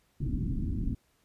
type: low-pass noise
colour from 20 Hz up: pink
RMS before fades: -31 dBFS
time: 0.2-0.95 s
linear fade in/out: 5 ms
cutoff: 300 Hz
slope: 48 dB/octave
effects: pink hiss -70 dBFS RMS until 1.24 s + resampled to 32000 Hz